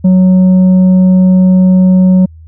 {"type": "tone with tanh clipping", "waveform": "triangle", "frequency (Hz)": 185, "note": "F#3", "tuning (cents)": 0, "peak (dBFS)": -4, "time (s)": [0.04, 2.26], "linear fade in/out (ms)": 10, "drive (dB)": 9, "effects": ["added 80 Hz sine -31 dBFS peak until 2.47 s"]}